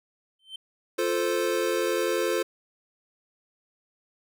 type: tone with exponential growth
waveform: triangle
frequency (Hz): 3100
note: G7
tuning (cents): -20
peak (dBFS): -31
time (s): 0.39-0.56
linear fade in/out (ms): 5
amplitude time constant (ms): 36
type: chord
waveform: square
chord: F major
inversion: none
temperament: equal with one note detuned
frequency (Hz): 349.2 / 440 / 520.8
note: F4 / A4 / C5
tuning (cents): 0 / 0 / -8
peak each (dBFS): -29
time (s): 0.98-2.43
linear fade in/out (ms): 10
effects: none